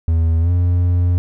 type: tone with pitch glide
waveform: triangle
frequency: 81.9 to 88.29 Hz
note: E2 to F2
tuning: -11 to +19 cents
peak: -10 dBFS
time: 0.08-1.18 s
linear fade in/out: 0 ms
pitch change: +130 cents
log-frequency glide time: 0.4-0.51 s
effects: none